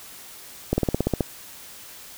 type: slowing click train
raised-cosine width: 2 ms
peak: -7 dBFS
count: 9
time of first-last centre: 0.73-1.207 s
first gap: 50 ms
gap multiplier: 1.05
effects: white hiss -43 dBFS RMS until 2.17 s